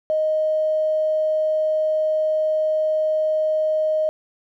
triangle tone with tanh clipping, 622.3 Hz, D#5, in tune, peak -17 dBFS, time 0.1-4.09 s, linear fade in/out 0 ms, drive 3 dB, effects none

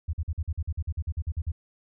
sine tone bursts, 80.1 Hz, E2, 49 cents flat, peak -25 dBFS, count 15, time 0.08-1.519 s, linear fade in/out 10 ms, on 53 ms, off 46 ms, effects none

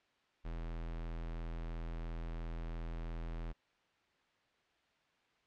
square tone, 41.47 Hz, E1, 11 cents sharp, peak -40 dBFS, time 0.44-3.53 s, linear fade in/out 20 ms, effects white hiss -73 dBFS RMS until 5.46 s + low-pass 3000 Hz 12 dB/octave

